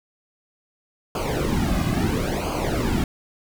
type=noise with flanger; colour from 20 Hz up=brown; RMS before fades=-23 dBFS; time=1.15-3.04 s; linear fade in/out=2 ms; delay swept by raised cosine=0.53 to 2.23 ms; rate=0.74 Hz; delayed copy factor=-0.85; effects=none